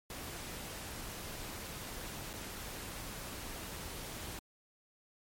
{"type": "noise with dropouts", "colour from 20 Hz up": "pink", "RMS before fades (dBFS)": -44, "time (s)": [0.1, 4.39], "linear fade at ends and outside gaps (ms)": 2, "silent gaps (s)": [2.332, 2.336], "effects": ["MP3 64 kbps"]}